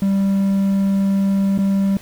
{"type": "tone with dropouts", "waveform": "triangle", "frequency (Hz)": 196, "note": "G3", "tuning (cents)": 0, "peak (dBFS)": -12, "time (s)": [0.02, 1.97], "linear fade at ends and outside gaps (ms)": 2, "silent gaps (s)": [1.578, 1.587], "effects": ["pink hiss -42 dBFS RMS until 2.01 s"]}